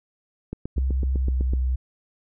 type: click train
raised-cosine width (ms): 3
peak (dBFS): -17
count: 9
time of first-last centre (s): 0.53-1.535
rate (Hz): 7.96
type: tone with pitch glide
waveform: sine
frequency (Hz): 65.41 to 63.66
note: C2 to C2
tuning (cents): 0 to -47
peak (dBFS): -20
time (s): 0.76-1.76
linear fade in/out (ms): 10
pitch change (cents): -47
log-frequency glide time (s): 1.15-1.38
effects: none